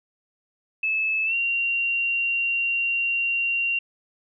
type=tone with pitch glide; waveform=sine; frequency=2607 to 2760 Hz; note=E7 to F7; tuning=-20 to -21 cents; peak=-21 dBFS; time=0.83-3.79 s; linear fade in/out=5 ms; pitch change=+99 cents; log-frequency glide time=1.25-1.35 s; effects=none